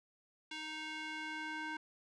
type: tone with band-pass filter sweep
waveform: square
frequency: 311.1 Hz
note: D#4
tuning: in tune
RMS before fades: -43 dBFS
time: 0.51-1.77 s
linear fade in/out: 5 ms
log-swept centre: 2900 to 1500 Hz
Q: 1.5
effects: resampled to 22050 Hz